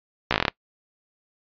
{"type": "slowing click train", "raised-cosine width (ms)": 0.3, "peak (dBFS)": -3, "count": 9, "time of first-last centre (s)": [0.31, 0.482], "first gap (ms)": 15, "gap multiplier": 1.1, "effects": ["noise-tail reverb RT60 0.1 s tail -23 dB re dry", "resampled to 11025 Hz"]}